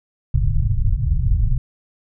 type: low-pass noise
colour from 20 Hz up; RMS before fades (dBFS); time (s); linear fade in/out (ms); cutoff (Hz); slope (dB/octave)
pink; -17; 0.34-1.58; 5; 140; 48
effects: none